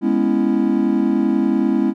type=chord; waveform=triangle; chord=C# minor seventh; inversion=second; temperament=equal; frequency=207.7 / 246.9 / 277.2 / 329.6 Hz; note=G#3 / B3 / C#4 / E4; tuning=0 / 0 / 0 / 0 cents; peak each=-18 dBFS; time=0.01-1.94 s; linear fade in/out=50 ms; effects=none